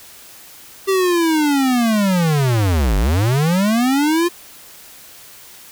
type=linear two-way sweep; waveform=square; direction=down then up; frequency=392 to 46.25 to 353.7 Hz; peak=-14 dBFS; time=0.87-4.29 s; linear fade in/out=20 ms; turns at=2.97 s; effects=white hiss -41 dBFS RMS until 5.71 s